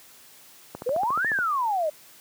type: click train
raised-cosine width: 1 ms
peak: -20 dBFS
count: 10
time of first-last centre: 0.75-1.388 s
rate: 14.1 Hz
type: exponential two-way sweep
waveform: sine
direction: up then down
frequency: 466.2 to 1864.7 to 587 Hz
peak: -22 dBFS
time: 0.86-1.9 s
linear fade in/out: 10 ms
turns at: 1.28 s
effects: white hiss -51 dBFS RMS until 2.2 s + high-pass 100 Hz 12 dB/octave